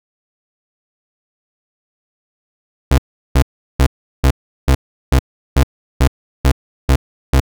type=tone bursts; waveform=35% pulse; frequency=66.4 Hz; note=C2; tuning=26 cents sharp; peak=-6 dBFS; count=11; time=2.91-7.402 s; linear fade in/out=5 ms; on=72 ms; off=370 ms; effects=none